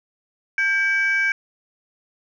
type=tone pair together; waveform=sine; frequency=1589 / 2288 Hz; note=G6 / D7; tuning=+23 / -46 cents; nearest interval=tritone; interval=631 cents; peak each=-18 / -19 dBFS; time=0.58-1.32 s; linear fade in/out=2 ms; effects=tanh soft clip ceiling -13 dBFS